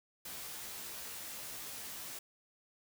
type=noise with comb filter; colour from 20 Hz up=white; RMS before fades=-45 dBFS; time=0.25-2.19 s; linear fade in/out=5 ms; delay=15 ms; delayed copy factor=+0.6; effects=none